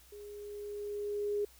sine tone with level ramp, 412.2 Hz, G#4, 13 cents flat, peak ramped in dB -46 to -29 dBFS, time 0.12-1.45 s, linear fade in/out 5 ms, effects added 60 Hz sine -61 dBFS peak until 1.59 s + white hiss -61 dBFS RMS until 1.59 s

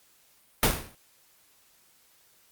pink noise with exponential decay, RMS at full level -17 dBFS, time 0.63-0.95 s, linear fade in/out 2 ms, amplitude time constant 68 ms, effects white hiss -62 dBFS RMS until 2.51 s + Opus 48 kbps

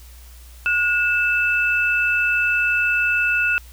sine tone pair together, 1446.2 / 2637 Hz, F#6 / E7, -40 / 0 cents, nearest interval minor seventh, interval 1040 cents, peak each -19 dBFS, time 0.66-3.58 s, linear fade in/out 0 ms, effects added 60 Hz sine -40 dBFS peak until 3.72 s + white hiss -49 dBFS RMS until 3.72 s

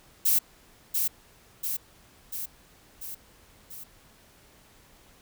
violet noise with echo, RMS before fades -22 dBFS, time 0.25-0.39 s, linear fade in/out 10 ms, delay 690 ms, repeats 5, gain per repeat -4 dB, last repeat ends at 3.84 s, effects pink hiss -57 dBFS RMS until 5.21 s

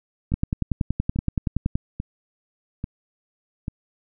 two click trains, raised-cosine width 5 ms, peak -9 / -15 dBFS, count 16 / 5, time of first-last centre 0.34-1.755 / 0.32-3.681 s, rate 10.6 / 1.19 Hz, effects none

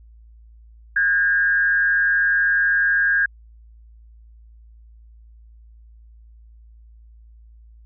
sine tone with frequency modulation, 1620 Hz, G#6, 43 cents flat, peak -15 dBFS, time 0.96-3.26 s, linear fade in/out 5 ms, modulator 144 Hz, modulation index 0.5, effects added 56 Hz sine -44 dBFS peak until 7.85 s

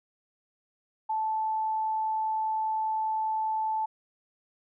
sine tone, 875 Hz, A5, 10 cents flat, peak -26 dBFS, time 1.09-3.86 s, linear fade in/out 10 ms, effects none

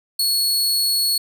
sawtooth tone, 4367 Hz, C#8, 27 cents flat, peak -14 dBFS, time 0.19-1.18 s, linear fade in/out 5 ms, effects none

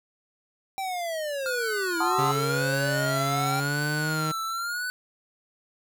square linear two-way sweep, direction down then up, 784 to 325.9 to 784 Hz, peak -29 dBFS, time 0.78-3.6 s, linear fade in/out 0 ms, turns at 1.99 s
square tone with vibrato, 1411 Hz, F6, 17 cents sharp, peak -29 dBFS, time 1.46-4.9 s, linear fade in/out 0 ms, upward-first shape sine, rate 0.93 Hz, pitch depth 110 cents each way
sine chord, F# diminished seventh, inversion none, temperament equal, 740 / 880 / 1046.5 / 1244.5 Hz, F#5 / A5 / C6 / Eb6, 0 / 0 / 0 / 0 cents, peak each -29 dBFS, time 2-2.32 s, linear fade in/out 5 ms
sawtooth tone with pitch glide, 138.59 to 156.46 Hz, C#3 to D#3, 0 to +10 cents, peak -23 dBFS, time 2.18-4.32 s, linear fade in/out 10 ms, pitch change +210 cents, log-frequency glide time 3.53-4.13 s
effects none

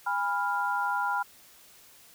sine chord, F diminished, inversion first, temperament equal with one note detuned, 815.9 / 987.8 / 1396.9 Hz, Ab5 / Cb6 / F6, -31 / 0 / 0 cents, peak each -31 / -30 / -30 dBFS, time 0.06-1.23 s, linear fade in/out 10 ms, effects white hiss -55 dBFS RMS until 2.14 s

